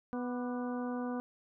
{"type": "harmonic tone with a mistuned harmonic", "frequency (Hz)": 246.9, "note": "B3", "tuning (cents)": 0, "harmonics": [1, 2, 3, 4, 5, 6], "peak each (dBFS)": [-35, -41, -45, -47, -49, -51], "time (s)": [0.13, 1.2], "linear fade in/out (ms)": 0, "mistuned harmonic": 5, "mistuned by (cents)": -53, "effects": []}